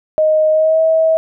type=tone with pitch glide; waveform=sine; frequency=622.3 to 643.5 Hz; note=D#5 to E5; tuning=0 to -42 cents; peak=-9 dBFS; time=0.18-1.17 s; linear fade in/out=0 ms; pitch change=+58 cents; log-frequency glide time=0.51-0.81 s; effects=none